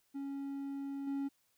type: tone with level steps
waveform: triangle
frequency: 277.2 Hz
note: C#4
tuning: in tune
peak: -36 / -32 dBFS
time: 0.14-1.29 s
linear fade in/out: 20 ms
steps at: 1.07 s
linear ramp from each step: 5 ms
effects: white hiss -75 dBFS RMS until 1.57 s